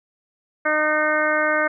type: harmonic tone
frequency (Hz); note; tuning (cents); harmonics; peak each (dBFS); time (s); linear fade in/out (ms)
305.8; D#4; -30; 1 / 2 / 3 / 4 / 5 / 6 / 7; -29 / -22 / -31 / -25 / -22 / -26 / -28; 0.65-1.68; 10
effects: none